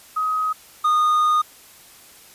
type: tone pair in turn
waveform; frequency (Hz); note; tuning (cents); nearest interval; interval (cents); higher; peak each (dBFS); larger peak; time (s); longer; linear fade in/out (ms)
sine / triangle; 1262 / 1229.6; D#6 / D#6; +24 / -21; unison; 45; first; -19 / -13; second; 0.16-0.53 / 0.84-1.42; second; 10
effects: white hiss -47 dBFS RMS until 2.34 s + resampled to 32000 Hz